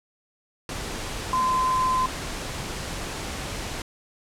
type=tone in noise; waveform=sine; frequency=1029 Hz; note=C6; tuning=29 cents flat; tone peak=-20 dBFS; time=1.33-2.06 s; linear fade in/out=2 ms; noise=pink; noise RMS=-32 dBFS; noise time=0.69-3.82 s; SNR=+9 dB; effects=low-pass 9000 Hz 12 dB/octave